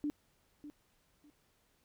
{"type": "tone with echo", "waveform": "sine", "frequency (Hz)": 294.9, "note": "D4", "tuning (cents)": 7, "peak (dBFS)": -32, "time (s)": [0.04, 0.1], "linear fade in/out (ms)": 0, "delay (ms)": 600, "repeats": 2, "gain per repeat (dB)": -13, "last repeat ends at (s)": 1.3, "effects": ["pink hiss -73 dBFS RMS until 1.84 s"]}